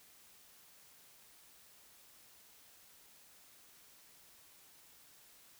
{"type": "silence", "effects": ["white hiss -62 dBFS RMS until 5.59 s"]}